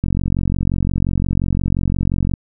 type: click train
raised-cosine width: 5 ms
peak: -6 dBFS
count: 106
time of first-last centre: 0.04-2.338 s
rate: 45.7 Hz
effects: none